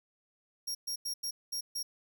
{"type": "tone bursts at uneven times", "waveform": "sawtooth", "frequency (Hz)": 5588, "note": "F8", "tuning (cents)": 0, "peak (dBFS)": -31, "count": 6, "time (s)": [[0.67, 0.75], [0.87, 0.96], [1.05, 1.14], [1.23, 1.31], [1.52, 1.61], [1.75, 1.83]], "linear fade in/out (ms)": 10, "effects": []}